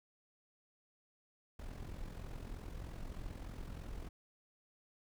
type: noise with amplitude modulation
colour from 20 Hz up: brown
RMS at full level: -43 dBFS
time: 1.59-4.09 s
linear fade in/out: 5 ms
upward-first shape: sine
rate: 43.2 Hz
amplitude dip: 60%
effects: none